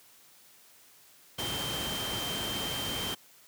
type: tone in noise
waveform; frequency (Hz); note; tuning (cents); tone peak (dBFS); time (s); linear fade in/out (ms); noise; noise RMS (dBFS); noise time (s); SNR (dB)
sine; 3136; G7; 0; -35; 1.38-3.15; 10; pink; -35; 1.38-3.15; -3
effects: white hiss -58 dBFS RMS until 3.47 s + high-pass 80 Hz 12 dB/octave